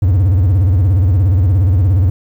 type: tone with vibrato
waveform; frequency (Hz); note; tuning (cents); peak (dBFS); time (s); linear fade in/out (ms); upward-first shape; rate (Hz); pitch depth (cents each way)
triangle; 92.5; F#2; 0; -6; 0.02-2.1; 5; sine; 17; 220
effects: 8-bit

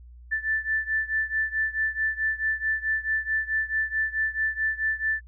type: beating tone pair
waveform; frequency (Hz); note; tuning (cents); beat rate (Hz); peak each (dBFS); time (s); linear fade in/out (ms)
sine; 1760 / 1764.6; A6 / A6; 0 / +5; 4.6; -26 / -28; 0.31-5.21; 20
effects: added 60 Hz sine -44 dBFS peak until 5.27 s

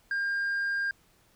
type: tone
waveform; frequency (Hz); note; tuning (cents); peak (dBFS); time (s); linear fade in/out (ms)
sine; 1605; G6; +40; -24; 0.11-0.91; 2
effects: tanh soft clip ceiling -26 dBFS + pink hiss -64 dBFS RMS until 1.35 s

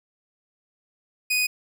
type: tone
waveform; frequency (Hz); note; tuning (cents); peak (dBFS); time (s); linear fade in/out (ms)
sawtooth; 2489; D#7; 0; -17; 1.3-1.47; 10
effects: none

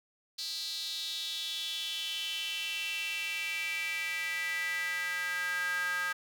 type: tone with high-pass filter sweep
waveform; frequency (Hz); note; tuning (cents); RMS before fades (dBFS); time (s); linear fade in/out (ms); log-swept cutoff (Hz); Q
square; 179.2; F3; +45; -35; 0.38-6.13; 10; 4300 to 1500; 5.9
effects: none

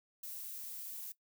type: noise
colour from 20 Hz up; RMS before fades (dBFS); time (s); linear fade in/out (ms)
violet; -45; 0.23-1.12; 5
effects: noise-tail reverb RT60 0.1 s tail -17 dB re dry

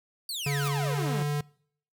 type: exponential sweep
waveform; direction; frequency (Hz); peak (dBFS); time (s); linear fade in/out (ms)
sawtooth; down; 4699 to 166.5; -29; 0.29-1.23; 2
type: noise with exponential growth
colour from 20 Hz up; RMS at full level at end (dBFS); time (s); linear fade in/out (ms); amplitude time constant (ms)
white; -36; 0.45-0.68; 0; 49
type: tone with pitch glide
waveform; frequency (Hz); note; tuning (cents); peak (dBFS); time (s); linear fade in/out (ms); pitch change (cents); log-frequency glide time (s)
square; 142.2 to 146.45; C#3 to D3; +45 to -5; -27; 0.46-1.41; 5; +50; 0.84-1.24
effects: noise-tail reverb RT60 0.6 s tail -24 dB re dry

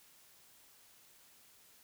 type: silence
effects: white hiss -63 dBFS RMS until 1.83 s

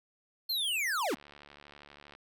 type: linear sweep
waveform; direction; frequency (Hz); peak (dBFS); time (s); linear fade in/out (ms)
square; down; 4326 to 184.7; -30; 0.49-1.15; 10
type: click train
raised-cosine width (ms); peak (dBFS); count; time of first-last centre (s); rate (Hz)
0.3; -35; 75; 1.13-2.151; 72.5
effects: none

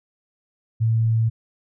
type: tone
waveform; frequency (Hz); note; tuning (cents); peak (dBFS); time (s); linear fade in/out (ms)
sine; 112.9; A2; +45; -16; 0.8-1.3; 20
effects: none

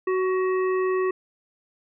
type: harmonic tone with a mistuned harmonic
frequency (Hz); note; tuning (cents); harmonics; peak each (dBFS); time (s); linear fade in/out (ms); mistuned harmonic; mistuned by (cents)
372.8; F#4; +13; 1 / 3 / 5 / 7; -21 / -30 / -35 / -42; 0.07-1.11; 5; 5; +23
effects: none

